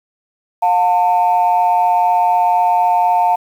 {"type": "tone pair together", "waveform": "sine", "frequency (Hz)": [713.8, 898], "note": ["F5", "A5"], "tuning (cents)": [38, 35], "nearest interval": "major third", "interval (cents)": 397, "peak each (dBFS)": -12, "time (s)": [0.62, 3.36], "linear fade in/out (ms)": 10, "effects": ["tanh soft clip ceiling -5 dBFS", "7-bit"]}